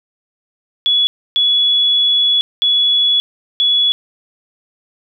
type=tone bursts at uneven times; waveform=sine; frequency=3392 Hz; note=G#7; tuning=36 cents sharp; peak=-10 dBFS; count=4; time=0.86-1.07 / 1.36-2.41 / 2.62-3.2 / 3.6-3.92 s; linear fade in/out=0 ms; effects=none

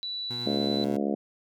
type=tone with pitch glide; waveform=sine; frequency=3951 to 3985 Hz; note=B7 to B7; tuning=0 to +15 cents; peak=-31 dBFS; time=0.03-0.84 s; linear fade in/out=0 ms; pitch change=+15 cents; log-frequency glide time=0.34-0.54 s
type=tone with tremolo; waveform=20% pulse; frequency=120.7 Hz; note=B2; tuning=39 cents flat; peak=-31 dBFS; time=0.3-0.97 s; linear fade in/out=5 ms; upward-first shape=triangle; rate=9.7 Hz; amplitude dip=25%
type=harmonic tone; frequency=70.6 Hz; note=C#2; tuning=32 cents sharp; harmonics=3 / 4 / 5 / 6 / 7 / 8 / 9 / 10; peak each=-29 / -31 / -33 / -35 / -36 / -37 / -38 / -39 dBFS; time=0.46-1.15 s; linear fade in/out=5 ms
effects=none

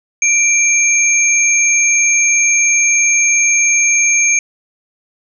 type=tone pair together; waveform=sine; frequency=2349 / 6462 Hz; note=D7 / G#8; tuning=0 / -48 cents; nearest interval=octave + tritone; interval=1752 cents; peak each=-12 dBFS; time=0.22-4.39 s; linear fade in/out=2 ms; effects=none

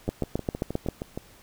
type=two click trains; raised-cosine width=2 ms; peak=-12 / -18 dBFS; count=7 / 8; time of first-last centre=0.09-0.887 / 0.08-1.175 s; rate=7.53 / 6.39 Hz; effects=pink hiss -54 dBFS RMS until 1.42 s

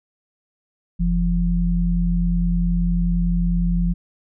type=tone pair together; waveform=sine; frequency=44.57 / 173 Hz; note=F1 / F3; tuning=+36 / -16 cents; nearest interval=octave + major seventh; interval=2348 cents; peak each=-19 dBFS; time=0.99-3.94 s; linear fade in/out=20 ms; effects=none

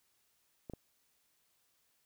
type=clicks; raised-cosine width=2 ms; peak=-30 dBFS; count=2; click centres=0.698 / 0.736 s; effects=white hiss -75 dBFS RMS until 2.05 s

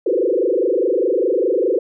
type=tone with frequency modulation; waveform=sine; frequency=429.6 Hz; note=A4; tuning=41 cents flat; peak=-14 dBFS; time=0.06-1.79 s; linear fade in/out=5 ms; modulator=24.9 Hz; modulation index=3.6; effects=none

